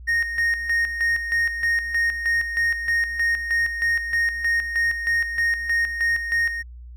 triangle tone with tremolo, 1856 Hz, A#6, 8 cents flat, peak -16 dBFS, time 0.07-6.63 s, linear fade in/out 20 ms, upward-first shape square, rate 3.2 Hz, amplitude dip 60%, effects added 60 Hz sine -37 dBFS peak until 6.96 s

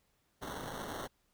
white noise with sample-and-hold, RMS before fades -42 dBFS, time 0.41-1.08 s, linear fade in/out 20 ms, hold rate 2450 Hz, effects pink hiss -75 dBFS RMS until 1.33 s

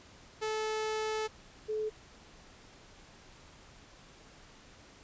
sawtooth / sine tone pair in turn, 434.5 / 431.2 Hz, A4 / A4, -22 / -35 cents, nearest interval unison, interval 13 cents, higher first, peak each -28 / -31 dBFS, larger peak first, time 0.41-1.28 / 1.68-1.9 s, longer first, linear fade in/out 20 ms, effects pink hiss -56 dBFS RMS until 5.03 s + resampled to 16000 Hz

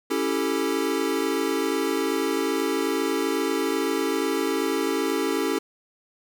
square chord, A dominant seventh, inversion first, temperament equal, 277.2 / 329.6 / 392 / 440 Hz, C#4 / E4 / G4 / A4, 0 / 0 / 0 / 0 cents, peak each -29 dBFS, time 0.1-5.59 s, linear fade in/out 10 ms, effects none

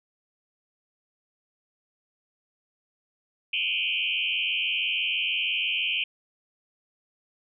sine tone with frequency modulation, 2757 Hz, F7, 23 cents flat, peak -24 dBFS, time 3.53-6.04 s, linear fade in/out 5 ms, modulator 86.1 Hz, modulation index 4.5, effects none

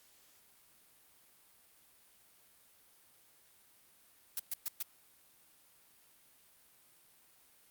blue noise bursts, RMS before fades -36 dBFS, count 4, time 4.37-4.826 s, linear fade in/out 2 ms, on 24 ms, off 120 ms, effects white hiss -65 dBFS RMS until 7.7 s + Opus 48 kbps

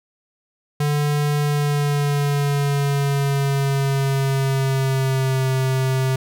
square tone with pitch glide, 146.83 to 131.57 Hz, D3 to C3, 0 to +10 cents, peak -18 dBFS, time 0.8-6.16 s, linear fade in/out 5 ms, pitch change -190 cents, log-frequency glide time 1.42-5.5 s, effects none

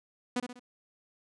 sawtooth tone with echo, 246.9 Hz, B3, in tune, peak -24 dBFS, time 0.36-0.4 s, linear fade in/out 5 ms, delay 65 ms, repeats 3, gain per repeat -7 dB, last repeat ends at 0.595 s, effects resampled to 22050 Hz

